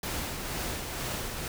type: noise with tremolo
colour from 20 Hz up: pink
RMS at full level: -33 dBFS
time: 0.03-1.48 s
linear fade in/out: 2 ms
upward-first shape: sine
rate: 2.1 Hz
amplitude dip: 35%
effects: none